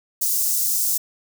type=high-pass noise; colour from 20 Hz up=white; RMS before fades=-21 dBFS; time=0.21-0.98 s; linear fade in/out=10 ms; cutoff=5800 Hz; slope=24 dB/octave; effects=none